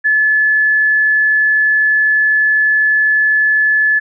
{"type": "tone", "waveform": "sine", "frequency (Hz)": 1724, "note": "A6", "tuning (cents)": -36, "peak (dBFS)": -9, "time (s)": [0.04, 4], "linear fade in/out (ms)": 20, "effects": []}